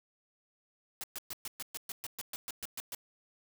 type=noise bursts; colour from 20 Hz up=white; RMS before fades=-40 dBFS; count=14; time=1.01-2.948 s; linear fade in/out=0 ms; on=27 ms; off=120 ms; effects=none